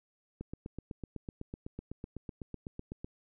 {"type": "click train", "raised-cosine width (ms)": 3, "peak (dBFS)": -27, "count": 22, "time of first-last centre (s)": [0.41, 3.045], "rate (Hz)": 7.97, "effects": []}